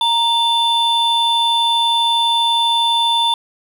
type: tone pair together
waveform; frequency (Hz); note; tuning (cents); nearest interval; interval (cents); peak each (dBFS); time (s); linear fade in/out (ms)
triangle; 932.3 / 3520; A#5 / A7; 0 / 0; octave + major seventh; 2300; -14; 0.01-3.34; 2
effects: none